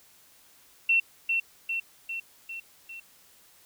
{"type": "tone with echo", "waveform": "sine", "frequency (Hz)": 2709, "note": "E7", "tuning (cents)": 47, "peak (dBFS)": -19, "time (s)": [0.89, 1], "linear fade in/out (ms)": 5, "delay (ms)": 400, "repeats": 5, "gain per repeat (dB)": -4, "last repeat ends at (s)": 3, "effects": ["white hiss -58 dBFS RMS until 3.65 s"]}